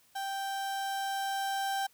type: tone with level ramp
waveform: 35% pulse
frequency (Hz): 784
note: G5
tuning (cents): 0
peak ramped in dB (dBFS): -32 to -28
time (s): 0.15-1.87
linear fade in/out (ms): 10
effects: white hiss -65 dBFS RMS until 1.93 s

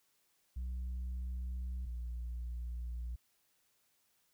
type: tone pair in turn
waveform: sine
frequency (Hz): 62.3 / 59.46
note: B1 / A#1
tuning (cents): +16 / +35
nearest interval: minor second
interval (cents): 81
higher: first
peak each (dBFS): -34 / -36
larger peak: first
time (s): 0.56-1.86 / 1.86-3.16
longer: neither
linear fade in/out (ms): 10
effects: tanh soft clip ceiling -36 dBFS + white hiss -75 dBFS RMS until 4.33 s

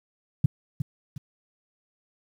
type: tone with echo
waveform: sine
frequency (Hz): 138.59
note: C#3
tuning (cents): 0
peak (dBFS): -13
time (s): 0.44-0.46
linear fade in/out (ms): 5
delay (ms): 360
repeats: 2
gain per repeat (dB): -9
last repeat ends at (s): 1.18
effects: 9-bit

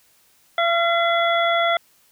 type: harmonic tone with a mistuned harmonic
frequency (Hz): 678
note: E5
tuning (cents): +49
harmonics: 1 / 2 / 3 / 5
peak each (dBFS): -19 / -22 / -24 / -26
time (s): 0.58-1.77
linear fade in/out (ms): 2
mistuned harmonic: 2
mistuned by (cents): +16
effects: white hiss -58 dBFS RMS until 2.11 s

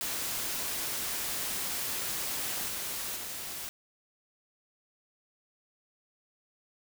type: noise with level steps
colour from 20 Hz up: white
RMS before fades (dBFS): -34 / -36 / -39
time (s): 0.01-3.69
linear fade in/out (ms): 0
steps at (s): 2.68 / 3.16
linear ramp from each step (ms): 5
effects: none

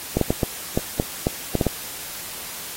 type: clicks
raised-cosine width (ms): 2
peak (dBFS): -5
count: 10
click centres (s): 0.17 / 0.213 / 0.305 / 0.432 / 0.775 / 0.999 / 1.269 / 1.553 / 1.612 / 1.667
effects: white hiss -34 dBFS RMS until 2.76 s + AAC 48 kbps

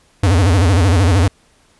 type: tone with vibrato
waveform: square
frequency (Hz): 91.2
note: F#2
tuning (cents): -24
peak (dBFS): -10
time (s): 0.23-1.28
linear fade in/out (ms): 5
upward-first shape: sine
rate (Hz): 13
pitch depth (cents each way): 200
effects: pink hiss -54 dBFS RMS until 1.79 s + resampled to 24000 Hz

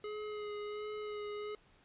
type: tone with vibrato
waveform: square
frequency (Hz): 420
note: G#4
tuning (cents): +19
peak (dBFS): -40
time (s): 0.04-1.55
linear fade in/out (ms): 2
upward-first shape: sine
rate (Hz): 1.4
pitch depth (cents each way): 17
effects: pink hiss -66 dBFS RMS until 1.84 s + resampled to 8000 Hz

